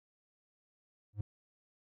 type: tone with exponential growth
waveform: triangle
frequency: 103.83 Hz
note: G#2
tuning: in tune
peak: -27 dBFS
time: 1.13-1.21 s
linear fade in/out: 5 ms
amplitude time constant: 16 ms
effects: none